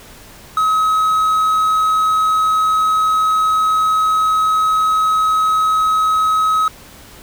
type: tone with quantisation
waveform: triangle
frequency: 1276 Hz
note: D#6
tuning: 43 cents sharp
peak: -10 dBFS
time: 0.57-6.68 s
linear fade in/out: 2 ms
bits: 6
effects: pink hiss -40 dBFS RMS until 7.22 s